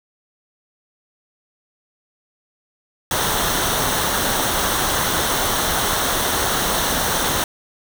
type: noise with comb filter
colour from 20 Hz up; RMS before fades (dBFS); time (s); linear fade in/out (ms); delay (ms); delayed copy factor
pink; -20; 3.11-7.44; 2; 0.41; -0.55
effects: none